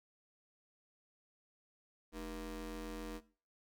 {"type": "ring-modulated tone", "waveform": "25% pulse", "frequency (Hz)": 174.61, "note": "F3", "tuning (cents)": 0, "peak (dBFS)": -36, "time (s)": [2.12, 3.21], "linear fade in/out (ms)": 50, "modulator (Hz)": 131, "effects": ["noise-tail reverb RT60 0.4 s tail -18 dB re dry"]}